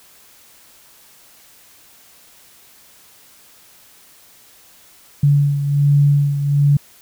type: beating tone pair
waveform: sine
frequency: 143 / 144.3 Hz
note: D3 / D3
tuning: -46 / -30 cents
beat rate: 1.3 Hz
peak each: -12 / -19 dBFS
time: 5.23-6.77 s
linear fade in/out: 5 ms
effects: white hiss -48 dBFS RMS until 7.01 s